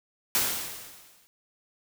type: noise with exponential decay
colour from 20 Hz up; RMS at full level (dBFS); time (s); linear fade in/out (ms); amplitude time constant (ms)
white; -23; 0.35-1.27; 0; 200
effects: none